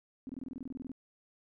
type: tone bursts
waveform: sine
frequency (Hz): 261.6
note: C4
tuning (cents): 0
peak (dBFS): -38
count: 14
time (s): 0.27-0.917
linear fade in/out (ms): 0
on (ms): 23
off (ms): 25
effects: none